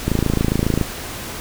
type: click train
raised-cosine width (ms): 3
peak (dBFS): -4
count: 21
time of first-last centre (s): 0.08-0.813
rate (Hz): 27.3
effects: pink hiss -30 dBFS RMS until 1.4 s